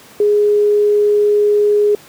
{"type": "tone", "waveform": "sine", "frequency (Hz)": 415.3, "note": "G#4", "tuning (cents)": 0, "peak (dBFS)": -9, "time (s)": [0.2, 1.95], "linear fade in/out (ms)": 2, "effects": ["pink hiss -41 dBFS RMS until 2.08 s", "high-pass 150 Hz 12 dB/octave"]}